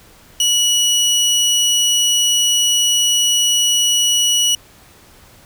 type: tone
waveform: 25% pulse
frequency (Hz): 2925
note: F#7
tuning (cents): -21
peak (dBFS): -9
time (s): 0.4-4.55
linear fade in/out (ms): 2
effects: pink hiss -46 dBFS RMS until 5.45 s